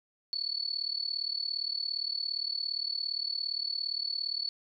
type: tone with amplitude modulation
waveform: sine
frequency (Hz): 4435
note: C#8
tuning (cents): 0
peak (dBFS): -27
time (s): 0.33-4.49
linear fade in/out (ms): 0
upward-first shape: sine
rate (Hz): 37.4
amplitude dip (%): 90
effects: none